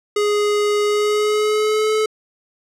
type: tone with pitch glide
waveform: square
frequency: 415.3 to 432.4 Hz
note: G#4 to A4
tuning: 0 to -30 cents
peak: -16 dBFS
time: 0.16-2.06 s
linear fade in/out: 5 ms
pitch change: +70 cents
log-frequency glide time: 0.84-1.92 s
effects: low-pass 9000 Hz 12 dB/octave